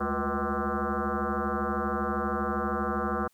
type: tone with frequency modulation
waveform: sine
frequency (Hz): 483.7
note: B4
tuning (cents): -36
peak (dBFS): -26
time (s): 0-3.28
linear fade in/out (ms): 10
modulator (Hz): 140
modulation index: 6.6
effects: white hiss -68 dBFS RMS until 3.33 s